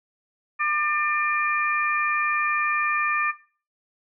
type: harmonic tone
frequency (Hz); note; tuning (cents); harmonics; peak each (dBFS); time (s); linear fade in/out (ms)
598; D5; +31; 2 / 3 / 4; -24 / -26 / -27; 0.59-3.32; 20
effects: noise-tail reverb RT60 0.4 s tail -17 dB re dry